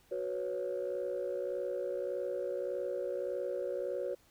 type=chord; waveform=sine; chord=F# suspended fourth; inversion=none; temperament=just; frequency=370 / 493.3 / 555 Hz; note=F#4 / B4 / C#5; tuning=0 / -2 / +2 cents; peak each=-38 / -37 / -36 dBFS; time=0.11-4.15 s; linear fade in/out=10 ms; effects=tanh soft clip ceiling -27 dBFS + pink hiss -66 dBFS RMS until 4.3 s